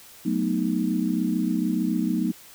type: chord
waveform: sine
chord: B dominant seventh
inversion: second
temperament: equal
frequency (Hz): 185 / 220 / 246.9 / 311.1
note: F#3 / A3 / B3 / D#4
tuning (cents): 0 / 0 / 0 / 0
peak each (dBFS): -27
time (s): 0.25-2.32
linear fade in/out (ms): 10
effects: white hiss -48 dBFS RMS until 2.54 s